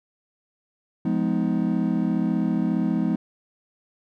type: chord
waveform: triangle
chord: F half-diminished seventh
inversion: none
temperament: just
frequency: 174.61 / 209.5 / 251.4 / 314.3 Hz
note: F3 / Ab3 / Cb4 / Eb4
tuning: 0 / +15 / +31 / +18 cents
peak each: -24 / -23 / -24 / -26 dBFS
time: 1.05-3.16 s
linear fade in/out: 5 ms
effects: none